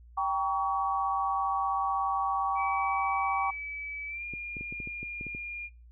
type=chord; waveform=sine; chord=G diminished; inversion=none; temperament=just; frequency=784 / 940.8 / 1128.9 Hz; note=G5 / Bb5 / Db6; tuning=0 / +16 / +31 cents; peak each=-30 / -35 / -29 dBFS; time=0.17-3.51 s; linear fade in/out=10 ms
type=tone with pitch glide; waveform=sine; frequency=2295 to 2413 Hz; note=D7 to D7; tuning=-40 to +46 cents; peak=-35 dBFS; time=2.55-5.7 s; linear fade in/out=50 ms; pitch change=+86 cents; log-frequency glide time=4.07-4.24 s
type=clicks; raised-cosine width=3 ms; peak=-29 dBFS; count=10; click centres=4.337 / 4.568 / 4.61 / 4.725 / 4.802 / 4.874 / 5.03 / 5.211 / 5.267 / 5.349 s
effects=noise-tail reverb RT60 0.3 s tail -25 dB re dry + added 59 Hz sine -50 dBFS peak until 5.91 s